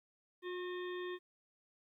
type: harmonic tone with a mistuned harmonic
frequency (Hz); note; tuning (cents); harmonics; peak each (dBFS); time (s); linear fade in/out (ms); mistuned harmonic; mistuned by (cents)
359.3; F4; +49; 1 / 3 / 5 / 7 / 9 / 10; -40 / -50 / -49 / -58 / -57 / -56; 0.42-1.19; 50; 5; +30
effects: 13-bit